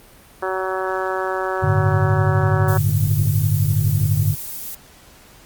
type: harmonic tone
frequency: 188 Hz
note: F#3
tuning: 28 cents sharp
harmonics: 2 / 3 / 4 / 5 / 6 / 7 / 8 / 9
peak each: -25 / -27 / -28 / -29 / -30 / -30 / -31 / -32 dBFS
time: 0.42-2.78 s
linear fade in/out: 10 ms
type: chord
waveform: sine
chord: G suspended second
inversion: none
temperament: equal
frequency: 98 / 110 / 146.83 Hz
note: G2 / A2 / D3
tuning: 0 / 0 / 0 cents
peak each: -19 / -20 / -19 dBFS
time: 1.62-4.35 s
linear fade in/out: 20 ms
type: noise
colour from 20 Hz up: violet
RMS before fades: -30 dBFS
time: 2.68-4.75 s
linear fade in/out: 5 ms
effects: pink hiss -47 dBFS RMS until 5.45 s + Opus 32 kbps